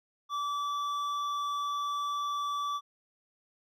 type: tone with hard clipping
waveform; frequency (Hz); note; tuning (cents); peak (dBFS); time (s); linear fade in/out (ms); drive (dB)
sine; 1157; D6; -26; -32; 0.29-2.81; 50; 8
effects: none